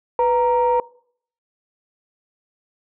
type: tone pair together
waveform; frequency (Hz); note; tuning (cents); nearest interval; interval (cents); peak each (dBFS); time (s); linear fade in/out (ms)
sine; 493.9 / 932.4; B4 / A#5; 0 / 0; major seventh; 1100; -16; 0.19-0.8; 2
effects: noise-tail reverb RT60 0.6 s tail -23 dB re dry + tanh soft clip ceiling -9 dBFS